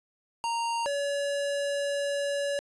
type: tone pair in turn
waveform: square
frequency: 929 / 567.6 Hz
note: A#5 / C#5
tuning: -6 / +41 cents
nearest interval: major sixth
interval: 853 cents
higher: first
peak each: -28 dBFS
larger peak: neither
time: 0.44-0.86 / 0.86-2.59 s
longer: second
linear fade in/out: 0 ms
effects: resampled to 24000 Hz